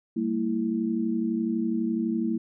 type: chord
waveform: sine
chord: E diminished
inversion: first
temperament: equal with one note detuned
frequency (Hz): 196 / 228 / 329.6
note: G3 / Bb3 / E4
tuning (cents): 0 / -38 / 0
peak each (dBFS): -32 / -26 / -29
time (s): 0.16-2.38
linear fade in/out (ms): 10
effects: none